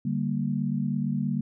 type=chord; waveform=sine; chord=G minor; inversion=second; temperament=equal; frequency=146.83 / 196 / 233.1 Hz; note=D3 / G3 / Bb3; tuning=0 / 0 / 0 cents; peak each=-29 dBFS; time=0.05-1.41 s; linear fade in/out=5 ms; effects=none